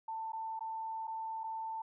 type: tone with dropouts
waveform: sine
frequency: 891 Hz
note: A5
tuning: 22 cents sharp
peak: -37 dBFS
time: 0.08-1.82 s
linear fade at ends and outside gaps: 5 ms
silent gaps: 0.321-0.331 / 0.593-0.607 / 1.072-1.077 / 1.435-1.439 s
effects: none